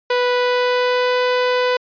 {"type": "tone with pitch glide", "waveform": "sawtooth", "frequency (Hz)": [493.5, 498.7], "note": ["B4", "B4"], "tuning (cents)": [-1, 17], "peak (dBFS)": -11, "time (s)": [0.1, 1.77], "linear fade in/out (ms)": 5, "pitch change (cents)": 18, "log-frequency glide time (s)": [0.33, 1.21], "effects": ["resampled to 11025 Hz"]}